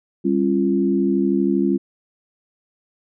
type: tone cluster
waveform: sine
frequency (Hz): 198.3 / 271.4 / 343.7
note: G3 / C#4 / F4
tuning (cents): +20 / -36 / -28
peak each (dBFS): -20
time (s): 0.24-1.78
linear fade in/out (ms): 20
effects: none